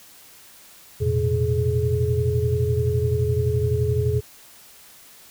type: tone cluster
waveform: sine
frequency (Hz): 86.2 / 114.9 / 126.6 / 422.3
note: F2 / A#2 / B2 / G#4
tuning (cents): -22 / -25 / +43 / +29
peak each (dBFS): -24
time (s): 1-4.21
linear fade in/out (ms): 20
effects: white hiss -48 dBFS RMS until 5.3 s